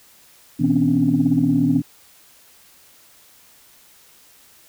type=tone cluster; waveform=sine; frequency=121.4 / 161.5 / 251.2 / 269 / 285.3 Hz; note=B2 / E3 / B3 / C4 / C#4; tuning=-29 / -35 / +30 / +48 / +50 cents; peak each=-25 / -21 / -19 / -21 / -19 dBFS; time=0.59-1.82 s; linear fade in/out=20 ms; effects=tanh soft clip ceiling -5 dBFS + white hiss -51 dBFS RMS until 4.68 s